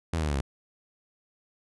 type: linear sweep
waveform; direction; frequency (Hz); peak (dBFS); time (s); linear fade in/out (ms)
sawtooth; down; 84.9 to 65.41; -22; 0.13-0.41; 5
effects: resampled to 24000 Hz